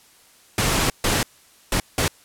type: noise bursts at uneven times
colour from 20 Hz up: pink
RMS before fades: -20 dBFS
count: 4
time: 0.58-0.9 / 1.04-1.23 / 1.72-1.8 / 1.98-2.08 s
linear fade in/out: 2 ms
effects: white hiss -53 dBFS RMS until 2.24 s + low-pass 12000 Hz 12 dB/octave